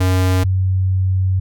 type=tone pair in turn; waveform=square / sine; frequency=92.5 / 93.95 Hz; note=F#2 / F#2; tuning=0 / +27 cents; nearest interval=unison; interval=27 cents; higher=second; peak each=-13 dBFS; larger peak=neither; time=0-0.44 / 0.44-1.4 s; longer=second; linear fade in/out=10 ms; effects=none